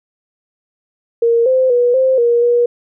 sine tone with pitch steps, 465.7 / 518 / 485.9 / 523 / 473.7 / 479.7 Hz, A#4 / C5 / B4 / C5 / A#4 / A#4, -2 / -17 / -28 / -1 / +28 / +50 cents, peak -9 dBFS, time 1.22-2.66 s, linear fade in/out 5 ms, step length 240 ms, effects none

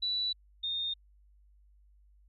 sine tone pair in turn, 3951 / 3662 Hz, B7 / A#7, 0 / -32 cents, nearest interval minor second, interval 132 cents, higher first, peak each -29 / -31 dBFS, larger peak first, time 0.02-0.33 / 0.63-0.94 s, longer neither, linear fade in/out 10 ms, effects added 50 Hz sine -59 dBFS peak until 2.28 s

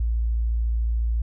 sine tone, 57 Hz, A#1, 38 cents flat, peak -20 dBFS, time 0-1.22 s, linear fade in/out 5 ms, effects none

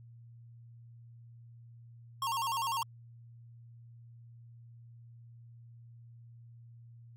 square tone with vibrato, 1001 Hz, B5, 23 cents sharp, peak -32 dBFS, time 2.22-2.83 s, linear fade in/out 2 ms, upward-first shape square, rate 10 Hz, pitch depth 140 cents each way, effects added 117 Hz sine -51 dBFS peak until 7.16 s

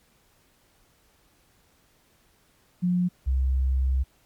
sine tone pair in turn, 178.7 / 65.52 Hz, F3 / C2, +40 / +3 cents, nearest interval octave + perfect fourth, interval 1737 cents, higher first, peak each -20 dBFS, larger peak neither, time 2.82-3.09 / 3.26-4.04 s, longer second, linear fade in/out 20 ms, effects pink hiss -63 dBFS RMS until 4.25 s + MP3 96 kbps

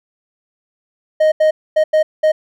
triangle tone bursts at uneven times, 622 Hz, D#5, 1 cent flat, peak -7 dBFS, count 5, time 1.2-1.32 / 1.4-1.51 / 1.76-1.84 / 1.93-2.03 / 2.23-2.32 s, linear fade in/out 10 ms, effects none

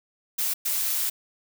blue noise bursts at uneven times, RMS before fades -26 dBFS, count 2, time 0.38-0.54 / 0.65-1.1 s, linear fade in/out 10 ms, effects none

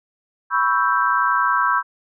sine chord, C# half-diminished seventh, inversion third, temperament equal, 987.8 / 1108.7 / 1318.5 / 1568 Hz, B5 / C#6 / E6 / G6, 0 / 0 / 0 / 0 cents, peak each -21 dBFS, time 0.5-1.83 s, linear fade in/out 50 ms, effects none

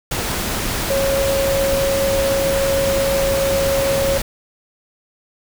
sine tone in noise, 548 Hz, C#5, 20 cents flat, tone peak -16 dBFS, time 0.9-4.18 s, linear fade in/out 5 ms, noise pink, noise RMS -22 dBFS, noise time 0.11-4.22 s, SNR +3 dB, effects none

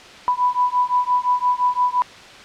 sine beating tone pair, 987.8 / 993.6 Hz, B5 / B5, 0 / +10 cents, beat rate 5.8 Hz, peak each -19 / -19 dBFS, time 0.28-2.02 s, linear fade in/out 0 ms, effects white hiss -40 dBFS RMS until 2.44 s + low-pass 4000 Hz 12 dB/octave

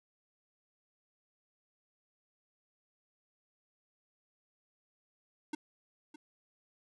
square tone with echo, 303.3 Hz, D#4, 44 cents flat, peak -35 dBFS, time 5.53-5.55 s, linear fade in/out 5 ms, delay 610 ms, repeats 1, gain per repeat -14 dB, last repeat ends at 6.16 s, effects resampled to 24000 Hz

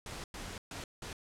pink noise bursts at uneven times, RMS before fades -43 dBFS, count 4, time 0.06-0.24 / 0.34-0.58 / 0.71-0.84 / 1.02-1.13 s, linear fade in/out 2 ms, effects low-pass 9000 Hz 12 dB/octave

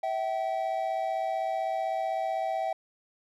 triangle tone pair together, 652 / 767.8 Hz, E5 / G5, -19 / -36 cents, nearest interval minor third, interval 283 cents, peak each -29 / -28 dBFS, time 0.03-2.73 s, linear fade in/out 5 ms, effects none

